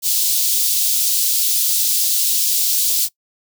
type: high-pass noise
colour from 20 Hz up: white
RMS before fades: -17 dBFS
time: 0.02-3.09 s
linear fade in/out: 50 ms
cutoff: 3600 Hz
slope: 24 dB/octave
effects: noise-tail reverb RT60 0.1 s tail -21 dB re dry